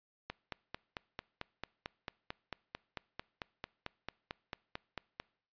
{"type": "click train", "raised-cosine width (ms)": 0.3, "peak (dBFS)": -23, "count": 23, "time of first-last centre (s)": [0.3, 5.2], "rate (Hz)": 4.49, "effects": ["noise-tail reverb RT60 0.6 s tail -24 dB re dry", "resampled to 11025 Hz"]}